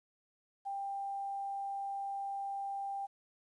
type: tone with quantisation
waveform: sine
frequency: 792 Hz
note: G5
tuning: 18 cents sharp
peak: -36 dBFS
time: 0.65-3.07 s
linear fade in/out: 20 ms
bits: 11
effects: resampled to 24000 Hz